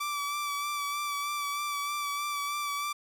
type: tone with vibrato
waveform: sawtooth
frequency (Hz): 1160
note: D6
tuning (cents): -22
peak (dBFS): -27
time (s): 0-2.93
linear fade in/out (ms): 10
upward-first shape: sine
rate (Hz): 3.2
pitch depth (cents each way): 25
effects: none